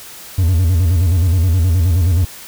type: tone with vibrato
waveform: triangle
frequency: 87.31 Hz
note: F2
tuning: in tune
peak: -8 dBFS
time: 0.38-2.25 s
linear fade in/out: 5 ms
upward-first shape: square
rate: 9.5 Hz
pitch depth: 120 cents each way
effects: white hiss -35 dBFS RMS until 2.47 s